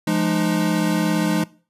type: tone cluster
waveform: square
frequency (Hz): 172.2 / 209.5 / 305.2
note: F3 / G#3 / D#4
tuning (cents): -24 / +15 / -33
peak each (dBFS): -23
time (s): 0.07-1.44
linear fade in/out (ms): 5
effects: noise-tail reverb RT60 0.4 s tail -21 dB re dry + resampled to 32000 Hz